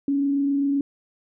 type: tone with frequency modulation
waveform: sine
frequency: 280 Hz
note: C#4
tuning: 18 cents sharp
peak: -19 dBFS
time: 0.08-0.81 s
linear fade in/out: 2 ms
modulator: 27.7 Hz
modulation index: 0.2
effects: none